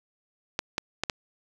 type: clicks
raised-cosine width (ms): 0.2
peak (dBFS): -9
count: 4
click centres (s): 0.591 / 0.781 / 1.036 / 1.098
effects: 8-bit